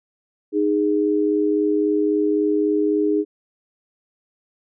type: tone pair together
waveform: sine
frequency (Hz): 308.8 / 412.5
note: D#4 / G#4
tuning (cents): -13 / -12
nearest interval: perfect fourth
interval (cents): 501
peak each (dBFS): -19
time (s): 0.52-3.25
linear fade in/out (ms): 50
effects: none